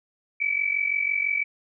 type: tone pair together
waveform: sine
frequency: 2274 / 2320 Hz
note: C#7 / D7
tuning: +44 / -22 cents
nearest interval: unison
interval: 34 cents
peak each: -25 dBFS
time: 0.4-1.44 s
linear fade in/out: 10 ms
effects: none